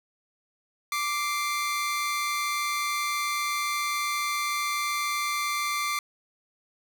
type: tone pair together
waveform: sawtooth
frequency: 1174.7 / 2093 Hz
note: D6 / C7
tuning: 0 / 0 cents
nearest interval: minor seventh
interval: 1000 cents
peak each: -24 / -28 dBFS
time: 0.92-5.99 s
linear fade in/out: 2 ms
effects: none